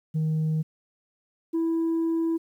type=tone pair in turn; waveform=sine; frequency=156.9 / 329 Hz; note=D#3 / E4; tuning=+15 / -3 cents; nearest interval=octave + minor second; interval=1282 cents; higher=second; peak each=-20 dBFS; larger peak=neither; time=0.14-0.63 / 1.53-2.38 s; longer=second; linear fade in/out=20 ms; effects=tanh soft clip ceiling -21 dBFS + 10-bit